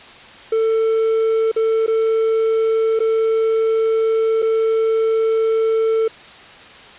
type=tone with dropouts; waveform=triangle; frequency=445.9 Hz; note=A4; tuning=23 cents sharp; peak=-12 dBFS; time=0.52-6.08 s; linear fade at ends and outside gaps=5 ms; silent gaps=1.516-1.562 / 1.864-1.878 / 2.992-3.002 / 4.421-4.425 s; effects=white hiss -40 dBFS RMS until 6.98 s + resampled to 8000 Hz